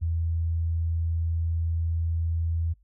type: tone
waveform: sine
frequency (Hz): 82.7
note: E2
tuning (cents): +6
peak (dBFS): -24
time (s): 0.01-2.74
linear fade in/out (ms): 20
effects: noise-tail reverb RT60 0.1 s tail -20 dB re dry + added 50 Hz sine -58 dBFS peak until 2.83 s